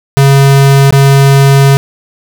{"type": "tone with dropouts", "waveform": "square", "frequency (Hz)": 137.9, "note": "C#3", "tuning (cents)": -9, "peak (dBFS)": -3, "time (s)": [0.17, 1.77], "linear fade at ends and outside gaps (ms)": 0, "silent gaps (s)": [0.907, 0.925], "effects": []}